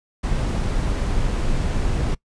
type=noise; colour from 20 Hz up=brown; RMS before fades=-21 dBFS; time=0.23-2.15 s; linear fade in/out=10 ms; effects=noise-tail reverb RT60 0.1 s tail -22 dB re dry + resampled to 22050 Hz